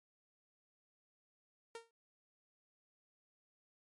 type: tone with exponential decay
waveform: sawtooth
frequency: 460 Hz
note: A#4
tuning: 23 cents flat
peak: -39 dBFS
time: 1.75-1.91 s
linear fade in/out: 2 ms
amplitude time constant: 34 ms
effects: MP3 48 kbps